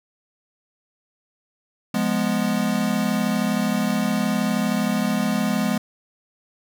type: chord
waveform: square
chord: F diminished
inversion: none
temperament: equal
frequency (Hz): 174.61 / 207.7 / 246.9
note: F3 / Ab3 / Cb4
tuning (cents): 0 / 0 / 0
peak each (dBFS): -28 / -23 / -25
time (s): 1.94-5.78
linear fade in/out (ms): 5
effects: none